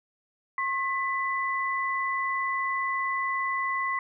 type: tone pair together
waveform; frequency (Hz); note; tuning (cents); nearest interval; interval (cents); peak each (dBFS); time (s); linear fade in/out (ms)
sine; 1077.8 / 1995; C#6 / B6; -49 / +17; major seventh; 1066; -28 / -29; 0.58-3.99; 2
effects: none